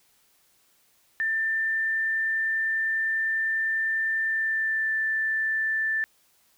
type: tone with pitch glide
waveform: sine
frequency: 1785 to 1766.5 Hz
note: A6 to A6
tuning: +24 to +6 cents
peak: -23 dBFS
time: 1.2-6.04 s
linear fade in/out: 0 ms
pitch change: -18 cents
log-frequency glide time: 4.26-4.93 s
effects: white hiss -64 dBFS RMS until 6.57 s